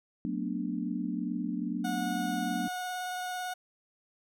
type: chord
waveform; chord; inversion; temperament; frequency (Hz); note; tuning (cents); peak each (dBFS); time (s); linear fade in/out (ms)
sine; B minor seventh; second; equal with one note detuned; 185 / 224.4 / 246.9 / 293.7; F#3 / A3 / B3 / D4; 0 / +34 / 0 / 0; -36; 0.25-2.68; 0
type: tone with vibrato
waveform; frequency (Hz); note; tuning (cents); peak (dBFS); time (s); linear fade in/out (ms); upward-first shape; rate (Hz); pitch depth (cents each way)
30% pulse; 729; F#5; -26; -31; 1.84-3.54; 10; square; 18; 9
effects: none